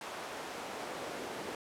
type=noise with high-pass filter sweep; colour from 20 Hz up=brown; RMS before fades=-42 dBFS; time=0.01-1.55 s; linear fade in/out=2 ms; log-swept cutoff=650 to 390 Hz; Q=0.88; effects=low-pass 12000 Hz 12 dB/octave

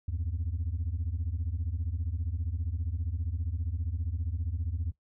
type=beating tone pair; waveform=sine; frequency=75.7 / 90.7 Hz; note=D#2 / F#2; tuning=-47 / -34 cents; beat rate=15 Hz; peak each=-31 dBFS; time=0.08-4.92 s; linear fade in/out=5 ms; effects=noise-tail reverb RT60 0.1 s tail -18 dB re dry + tanh soft clip ceiling -26 dBFS

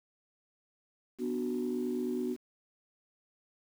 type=chord; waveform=sine; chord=B minor; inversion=none; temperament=just; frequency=246.9 / 296.3 / 370.4 Hz; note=B3 / D4 / F#4; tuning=0 / +15 / +2 cents; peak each=-33 / -38 / -34 dBFS; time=1.18-2.37 s; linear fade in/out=50 ms; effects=tanh soft clip ceiling -23 dBFS + 9-bit

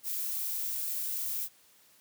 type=noise; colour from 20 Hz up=violet; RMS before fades=-34 dBFS; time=0.03-1.49 s; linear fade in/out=50 ms; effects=white hiss -62 dBFS RMS until 2 s + high-pass 60 Hz 12 dB/octave

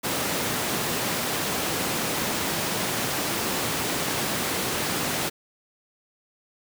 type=high-pass noise; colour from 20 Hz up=pink; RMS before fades=-27 dBFS; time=0.03-5.3 s; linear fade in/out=20 ms; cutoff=150 Hz; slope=12 dB/octave; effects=none

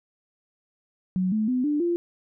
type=tone with pitch steps; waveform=sine; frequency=185 / 216.2 / 252.7 / 295.4 / 345.2 Hz; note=F#3 / A3 / B3 / D4 / F4; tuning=0 / -30 / +40 / +10 / -20 cents; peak=-21 dBFS; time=1.16-1.96 s; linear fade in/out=0 ms; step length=160 ms; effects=none

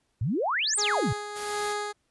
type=exponential two-way sweep; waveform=sine; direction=up then down; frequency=94.2 to 9350 to 94.2 Hz; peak=-24 dBFS; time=0.21-1.13 s; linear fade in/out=5 ms; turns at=0.77 s
type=tone with exponential growth; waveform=sine; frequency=1737 Hz; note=A6; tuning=23 cents flat; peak=-28 dBFS; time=0.57-0.74 s; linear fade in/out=2 ms; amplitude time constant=36 ms
type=tone with tremolo; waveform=15% pulse; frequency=415.2 Hz; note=G#4; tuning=in tune; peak=-21 dBFS; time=0.77-1.93 s; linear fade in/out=20 ms; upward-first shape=sine; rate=1.4 Hz; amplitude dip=60%
type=noise; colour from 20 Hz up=white; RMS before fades=-39 dBFS; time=1.35-1.74 s; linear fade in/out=20 ms
effects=pink hiss -73 dBFS RMS until 2.1 s + resampled to 24000 Hz

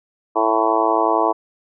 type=harmonic tone with a mistuned harmonic; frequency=111 Hz; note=A2; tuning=16 cents sharp; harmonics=3 / 4 / 5 / 6 / 7 / 8 / 9 / 10; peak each=-23 / -23 / -27 / -21 / -24 / -22 / -21 / -24 dBFS; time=0.35-1.33 s; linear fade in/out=20 ms; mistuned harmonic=10; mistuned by=+15 cents; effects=none

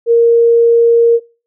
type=tone; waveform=sine; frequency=466.2 Hz; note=A#4; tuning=in tune; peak=-5 dBFS; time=0.06-1.2 s; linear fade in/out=50 ms; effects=noise-tail reverb RT60 0.4 s tail -25 dB re dry

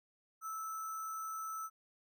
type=tone with sample-and-hold; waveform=sine; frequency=1314 Hz; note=E6; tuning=6 cents flat; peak=-39 dBFS; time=0.41-1.7 s; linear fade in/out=50 ms; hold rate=7350 Hz; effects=none

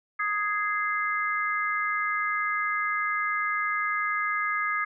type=chord; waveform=sine; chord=Ab major; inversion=second; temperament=just; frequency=1245.9 / 1661.2 / 2077 Hz; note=Eb6 / Ab6 / C7; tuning=+2 / 0 / -13 cents; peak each=-28 / -30 / -30 dBFS; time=0.19-4.85 s; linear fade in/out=10 ms; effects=none

